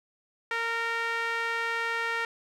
sawtooth tone with band-pass filter, 461.1 Hz, A#4, 19 cents flat, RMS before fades -30 dBFS, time 0.51-2.25 s, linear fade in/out 2 ms, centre 1800 Hz, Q 2.1, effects none

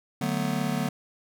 square chord, B minor seventh, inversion first, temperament just, 148.16 / 185.21 / 222.2 / 246.9 Hz, D3 / F#3 / A3 / B3, +16 / +2 / +17 / 0 cents, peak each -32 dBFS, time 0.21-0.89 s, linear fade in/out 5 ms, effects none

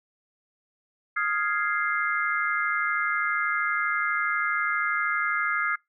sine chord, F minor seventh, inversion third, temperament equal, 1244.5 / 1396.9 / 1661.2 / 2093 Hz, Eb6 / F6 / Ab6 / C7, 0 / 0 / 0 / 0 cents, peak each -29 dBFS, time 1.16-5.76 s, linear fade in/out 10 ms, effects noise-tail reverb RT60 0.2 s tail -26 dB re dry

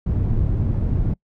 white low-pass noise, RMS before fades -20 dBFS, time 0.06-1.14 s, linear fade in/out 5 ms, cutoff 100 Hz, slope 12 dB/octave, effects noise-tail reverb RT60 0.1 s tail -26 dB re dry

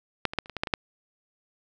clicks, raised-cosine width 0.3 ms, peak -7 / -19 / -8 / -30 / -23 / -16 / -9 / -16 / -6 dBFS, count 9, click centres 0.253 / 0.335 / 0.387 / 0.459 / 0.497 / 0.567 / 0.635 / 0.672 / 0.738 s, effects none

